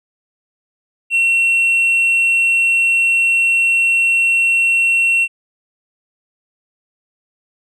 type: tone with hard clipping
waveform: triangle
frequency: 2720 Hz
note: F7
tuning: 46 cents flat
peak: -10 dBFS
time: 1.1-5.28 s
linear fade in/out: 50 ms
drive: 1 dB
effects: none